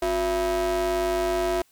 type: ring-modulated tone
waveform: square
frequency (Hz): 155.56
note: D#3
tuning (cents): 0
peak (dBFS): -20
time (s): 0.02-1.62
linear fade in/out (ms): 5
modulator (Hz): 516
effects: white hiss -62 dBFS RMS until 1.71 s